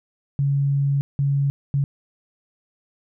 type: tone bursts at uneven times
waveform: sine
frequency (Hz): 140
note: C#3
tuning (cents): +18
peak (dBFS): -17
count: 3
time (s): 0.39-1.01 / 1.19-1.5 / 1.74-1.84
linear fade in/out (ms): 0
effects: none